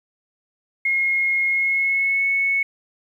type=tone with pitch glide; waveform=sine; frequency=2153 to 2206 Hz; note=C7 to C#7; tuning=+49 to -9 cents; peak=-17 dBFS; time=0.85-2.63 s; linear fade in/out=5 ms; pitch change=+42 cents; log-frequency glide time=1.47-2.25 s; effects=9-bit